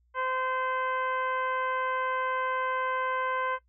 harmonic tone, 516 Hz, C5, 24 cents flat, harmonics 1 / 2 / 3 / 4 / 5 / 6, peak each -34 / -30 / -34 / -39 / -49 / -49 dBFS, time 0.14-3.59 s, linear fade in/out 50 ms, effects noise-tail reverb RT60 0.1 s tail -18 dB re dry + added 60 Hz sine -64 dBFS peak until 3.68 s

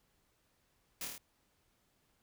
white noise with echo, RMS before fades -41 dBFS, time 1.01-1.05 s, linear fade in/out 2 ms, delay 26 ms, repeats 5, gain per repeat -2 dB, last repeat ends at 1.18 s, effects pink hiss -75 dBFS RMS until 2.22 s

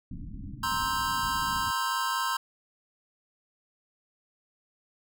pink low-pass noise, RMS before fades -40 dBFS, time 0.11-1.71 s, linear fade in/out 5 ms, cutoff 300 Hz, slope 96 dB/octave
square chord, C dominant seventh, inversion third, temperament just, 941.9 / 1046.5 / 1308.1 / 1569.8 Hz, Bb5 / C6 / E6 / G6, +18 / 0 / -14 / +2 cents, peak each -34 / -31 / -35 / -35 dBFS, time 0.63-2.37 s, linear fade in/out 5 ms
effects none

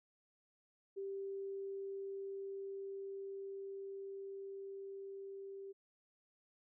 sine tone with level ramp, 392 Hz, G4, in tune, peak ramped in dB -40 to -46 dBFS, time 0.96-5.73 s, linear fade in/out 20 ms, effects none

